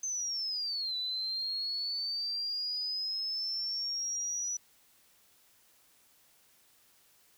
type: linear two-way sweep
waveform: sine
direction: down then up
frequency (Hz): 6272 to 3961 to 5910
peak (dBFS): -32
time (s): 0.03-4.57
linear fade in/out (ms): 5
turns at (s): 0.96
effects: white hiss -65 dBFS RMS until 7.37 s